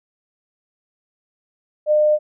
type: tone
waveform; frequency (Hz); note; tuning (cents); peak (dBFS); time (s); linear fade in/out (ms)
sine; 605; D#5; -49; -12; 1.86-2.19; 50
effects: none